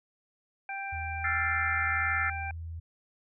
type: harmonic tone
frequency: 787 Hz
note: G5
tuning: 7 cents sharp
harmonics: 1 / 2 / 3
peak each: -37 / -40 / -38 dBFS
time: 0.69-2.51 s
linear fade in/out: 2 ms
type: tone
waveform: sine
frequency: 82.41 Hz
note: E2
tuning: in tune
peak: -36 dBFS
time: 0.92-2.8 s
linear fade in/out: 10 ms
type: chord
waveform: sine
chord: F major seventh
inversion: third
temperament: equal with one note detuned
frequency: 1335.4 / 1396.9 / 1760 / 2093 Hz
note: E6 / F6 / A6 / C7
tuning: +22 / 0 / 0 / 0 cents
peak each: -34 / -34 / -31 / -32 dBFS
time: 1.24-2.3 s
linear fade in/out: 5 ms
effects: none